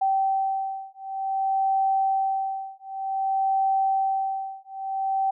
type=beating tone pair; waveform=sine; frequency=774 / 774.54 Hz; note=G5 / G5; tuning=-22 / -21 cents; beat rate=0.54 Hz; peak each=-25 dBFS; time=0.01-5.31 s; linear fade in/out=10 ms; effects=none